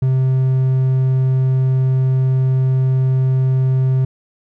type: tone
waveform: triangle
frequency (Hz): 130.81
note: C3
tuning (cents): 0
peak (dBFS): -10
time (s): 0.02-4.05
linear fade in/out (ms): 5
effects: none